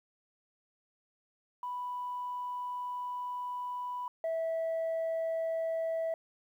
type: tone pair in turn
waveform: sine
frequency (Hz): 987.8 / 653.6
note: B5 / E5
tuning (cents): 0 / -15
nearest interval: perfect fifth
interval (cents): 715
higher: first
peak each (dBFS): -34 / -28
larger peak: second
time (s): 1.63-4.08 / 4.24-6.14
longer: first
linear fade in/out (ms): 2
effects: tanh soft clip ceiling -29 dBFS + 11-bit